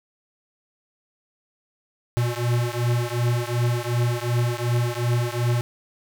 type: beating tone pair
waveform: square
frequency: 119 / 121.7 Hz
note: A#2 / B2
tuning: +36 / -25 cents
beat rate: 2.7 Hz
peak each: -24 / -25 dBFS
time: 2.17-5.61 s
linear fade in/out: 0 ms
effects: none